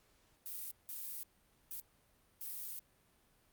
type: noise bursts at uneven times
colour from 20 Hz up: violet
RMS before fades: -44 dBFS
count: 4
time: 0.46-0.71 / 0.89-1.23 / 1.71-1.8 / 2.41-2.79 s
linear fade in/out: 0 ms
effects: pink hiss -71 dBFS RMS until 3.52 s + Opus 48 kbps